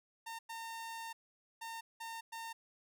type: tone bursts at uneven times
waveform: sawtooth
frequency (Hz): 911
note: A#5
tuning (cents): -40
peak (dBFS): -39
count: 5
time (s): 0.26-0.39 / 0.49-1.13 / 1.61-1.81 / 2-2.21 / 2.32-2.53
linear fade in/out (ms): 10
effects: none